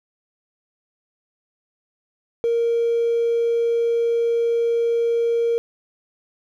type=tone with hard clipping; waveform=triangle; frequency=466.2 Hz; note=A#4; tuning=in tune; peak=-17 dBFS; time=2.44-5.58 s; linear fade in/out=0 ms; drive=3 dB; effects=none